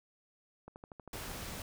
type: click train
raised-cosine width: 1 ms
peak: -34 dBFS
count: 9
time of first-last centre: 0.68-1.315 s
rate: 12.6 Hz
type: noise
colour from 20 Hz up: pink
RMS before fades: -43 dBFS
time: 1.13-1.62 s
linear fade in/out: 2 ms
effects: none